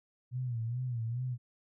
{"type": "tone with vibrato", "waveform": "sine", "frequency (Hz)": 120.3, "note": "B2", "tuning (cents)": -45, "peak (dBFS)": -32, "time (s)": [0.31, 1.38], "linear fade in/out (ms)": 50, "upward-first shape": "sine", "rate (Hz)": 2.4, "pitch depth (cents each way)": 110, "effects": []}